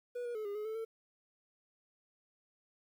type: tone with pitch steps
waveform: triangle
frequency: 487.6 / 479.2 / 430.9 / 406.2 / 423.5 / 438.8 / 449.7 Hz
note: B4 / A#4 / A4 / G#4 / G#4 / A4 / A4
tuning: -22 / +48 / -36 / -38 / +34 / -5 / +38 cents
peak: -35 dBFS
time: 0.15-0.85 s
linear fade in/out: 10 ms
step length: 100 ms
effects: 11-bit